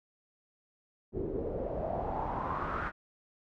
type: noise with low-pass filter sweep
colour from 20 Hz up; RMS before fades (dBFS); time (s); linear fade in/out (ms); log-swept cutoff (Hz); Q
pink; -35; 1.12-2.92; 50; 360 to 1500; 4.6
effects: none